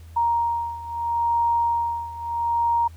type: beating tone pair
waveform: sine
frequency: 936 / 936.76 Hz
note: A#5 / A#5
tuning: +7 / +8 cents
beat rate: 0.76 Hz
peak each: -22 / -25 dBFS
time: 0.16-2.88 s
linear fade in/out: 10 ms
effects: added 82 Hz sine -40 dBFS peak until 2.96 s + pink hiss -56 dBFS RMS until 2.96 s